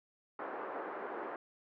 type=band-pass noise; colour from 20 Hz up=pink; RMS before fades=-42 dBFS; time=0.39-1.36 s; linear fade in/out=2 ms; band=340 to 1500 Hz; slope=24 dB/octave; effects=none